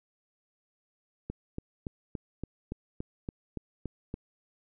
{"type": "click train", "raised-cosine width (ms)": 3, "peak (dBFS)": -22, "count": 11, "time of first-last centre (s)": [1.3, 4.141], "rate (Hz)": 3.52, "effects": []}